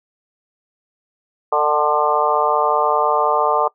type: harmonic tone with a mistuned harmonic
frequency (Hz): 149.7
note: D3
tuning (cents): +33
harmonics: 3 / 4 / 5 / 6 / 7 / 8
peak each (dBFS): -21 / -21 / -21 / -21 / -21 / -21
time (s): 1.52-3.68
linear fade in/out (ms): 5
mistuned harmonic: 6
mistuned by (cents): -28
effects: noise-tail reverb RT60 0.1 s tail -21 dB re dry